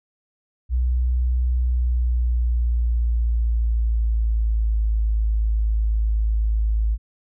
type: tone with pitch glide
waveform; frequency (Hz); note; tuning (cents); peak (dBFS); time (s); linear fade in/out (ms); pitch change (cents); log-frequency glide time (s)
sine; 61.74 to 54.06; B1 to A1; 0 to -30; -17; 0.69-6.98; 50; -230; 1.54-4.84
effects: none